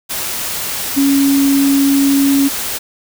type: tone in noise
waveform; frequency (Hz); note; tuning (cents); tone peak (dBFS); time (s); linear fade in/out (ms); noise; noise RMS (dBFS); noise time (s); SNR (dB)
sine; 277.2; C#4; 0; -9; 0.96-2.49; 20; white; -21; 0.09-2.79; +9
effects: none